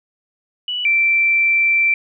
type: tone pair in turn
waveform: sine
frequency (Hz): 2952 / 2343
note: F#7 / D7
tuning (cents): -5 / -5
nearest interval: major third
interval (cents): 400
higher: first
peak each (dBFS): -20 / -12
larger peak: second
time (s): 0.68-0.85 / 0.85-1.94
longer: second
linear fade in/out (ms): 2
effects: none